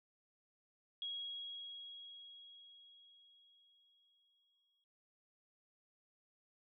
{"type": "tone with exponential decay", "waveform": "sine", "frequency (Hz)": 3306, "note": "G#7", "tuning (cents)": -9, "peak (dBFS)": -39, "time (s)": [1.02, 4.84], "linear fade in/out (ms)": 1, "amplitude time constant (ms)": 830, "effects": ["noise-tail reverb RT60 0.3 s tail -23 dB re dry"]}